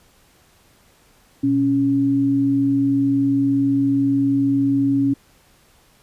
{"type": "tone pair together", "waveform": "sine", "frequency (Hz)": [123.48, 277.2], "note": ["B2", "C#4"], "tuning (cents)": [0, 0], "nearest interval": "octave + major second", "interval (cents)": 1400, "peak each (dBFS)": [-25, -15], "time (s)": [1.43, 5.14], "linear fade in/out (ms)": 10, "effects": ["pink hiss -55 dBFS RMS until 6.02 s", "resampled to 32000 Hz"]}